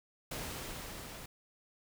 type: noise with level ramp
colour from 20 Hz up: pink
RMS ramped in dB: -40 to -48 dBFS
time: 0.31-1.26 s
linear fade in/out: 5 ms
effects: none

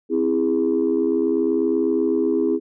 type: chord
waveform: sine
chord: C augmented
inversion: none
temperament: equal with one note detuned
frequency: 261.6 / 329.6 / 410.1 Hz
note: C4 / E4 / G#4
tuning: 0 / 0 / -22 cents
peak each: -22 / -20 / -20 dBFS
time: 0.09-2.6 s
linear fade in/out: 50 ms
effects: tanh soft clip ceiling -10 dBFS

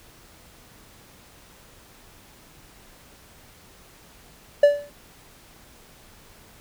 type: tone with exponential decay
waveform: triangle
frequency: 579 Hz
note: D5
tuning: 25 cents flat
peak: -6 dBFS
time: 4.63-4.9 s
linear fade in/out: 5 ms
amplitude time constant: 58 ms
effects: pink hiss -51 dBFS RMS until 6.6 s

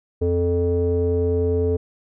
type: tone with low-pass filter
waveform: square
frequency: 87 Hz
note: F2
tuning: 6 cents flat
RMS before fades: -20 dBFS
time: 0.21-1.77 s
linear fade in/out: 10 ms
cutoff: 450 Hz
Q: 6.4
effects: none

